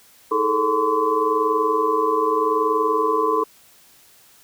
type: tone cluster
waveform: sine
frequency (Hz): 319.8 / 420.7 / 441.5 / 1026 / 1136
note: D#4 / G#4 / A4 / C6 / C#6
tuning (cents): +48 / +22 / +6 / -34 / +42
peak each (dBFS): -28 / -27 / -21 / -21 / -24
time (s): 0.31-3.44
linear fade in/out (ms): 10
effects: white hiss -52 dBFS RMS until 4.43 s